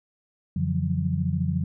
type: tone cluster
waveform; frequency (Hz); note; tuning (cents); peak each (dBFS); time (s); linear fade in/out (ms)
sine; 89.3 / 142.5 / 168.3 / 182.2; F2 / C#3 / E3 / F#3; +39 / +48 / +36 / -26; -28; 0.56-1.64; 5
effects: none